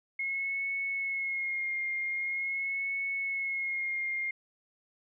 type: tone with vibrato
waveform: sine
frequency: 2163 Hz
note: C#7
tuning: 43 cents flat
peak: -30 dBFS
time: 0.19-4.31 s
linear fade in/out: 5 ms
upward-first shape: sine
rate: 0.44 Hz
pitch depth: 34 cents each way
effects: none